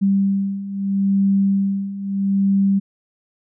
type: beating tone pair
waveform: sine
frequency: 196 / 196.77 Hz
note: G3 / G3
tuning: 0 / +7 cents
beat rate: 0.77 Hz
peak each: -21 / -17 dBFS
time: 0.01-2.8 s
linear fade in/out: 20 ms
effects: none